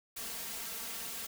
white noise with comb filter, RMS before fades -41 dBFS, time 0.16-1.27 s, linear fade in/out 10 ms, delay 4.4 ms, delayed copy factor +0.9, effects none

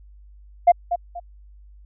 sine tone with echo, 698.5 Hz, F5, in tune, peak -7 dBFS, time 0.67-0.72 s, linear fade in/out 10 ms, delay 240 ms, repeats 2, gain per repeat -11 dB, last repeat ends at 1.2 s, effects tanh soft clip ceiling -5 dBFS + added 50 Hz sine -44 dBFS peak until 1.85 s

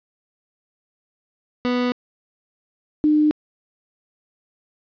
30% pulse / sine tone pair in turn, 246.9 / 302.6 Hz, B3 / D#4, 0 / -48 cents, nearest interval major third, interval 352 cents, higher second, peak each -16 / -13 dBFS, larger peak second, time 1.65-1.92 / 3.04-3.31 s, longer neither, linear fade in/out 0 ms, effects resampled to 11025 Hz + 9-bit

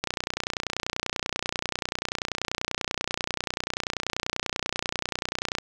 click train, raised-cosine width 0.2 ms, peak -9 dBFS, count 169, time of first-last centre 0.04-5.585 s, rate 30.3 Hz, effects none

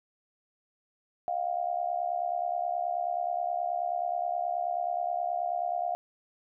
sine tone with amplitude modulation, 704 Hz, F5, 14 cents sharp, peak -24 dBFS, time 1.28-5.95 s, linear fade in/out 0 ms, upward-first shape sine, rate 69.4 Hz, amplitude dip 85%, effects none

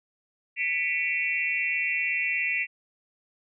sine tone cluster, 1980 / 2248 / 2405 / 2703 Hz, B6 / C#7 / D7 / E7, +4 / +24 / +41 / +43 cents, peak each -30 dBFS, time 0.56-2.67 s, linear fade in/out 50 ms, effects none

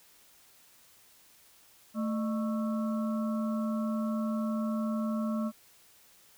harmonic tone with a mistuned harmonic, 220.9 Hz, A3, 7 cents sharp, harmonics 1 / 3 / 5 / 6, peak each -29 / -39 / -43 / -45 dBFS, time 1.94-5.52 s, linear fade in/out 50 ms, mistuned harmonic 3, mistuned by -150 cents, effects white hiss -60 dBFS RMS until 6.37 s

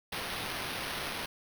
white noise with sample-and-hold, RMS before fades -37 dBFS, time 0.12-1.26 s, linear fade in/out 5 ms, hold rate 7350 Hz, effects none

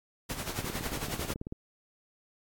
pink noise with tremolo, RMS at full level -34 dBFS, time 0.29-1.34 s, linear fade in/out 10 ms, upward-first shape sine, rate 11 Hz, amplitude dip 65%
click train, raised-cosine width 3 ms, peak -24 dBFS, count 18, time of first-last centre 0.59-1.524 s, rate 18.2 Hz
effects AAC 64 kbps

